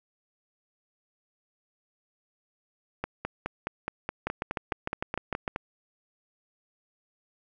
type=two click trains; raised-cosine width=0.5 ms; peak=-15 / -14 dBFS; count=13 / 9; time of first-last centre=3.04-5.561 / 4.27-5.478 s; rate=4.76 / 6.62 Hz; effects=none